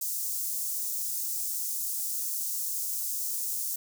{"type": "high-pass noise", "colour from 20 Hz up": "white", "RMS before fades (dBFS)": -32, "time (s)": [0.01, 3.76], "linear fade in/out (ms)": 5, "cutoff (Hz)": 6100, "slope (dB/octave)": 24, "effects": []}